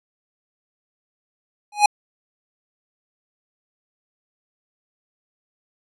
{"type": "tone with exponential growth", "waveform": "square", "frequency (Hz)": 830.6, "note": "G#5", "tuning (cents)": 0, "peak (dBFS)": -7, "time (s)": [1.72, 1.86], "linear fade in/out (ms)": 5, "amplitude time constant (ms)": 29, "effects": ["resampled to 24000 Hz"]}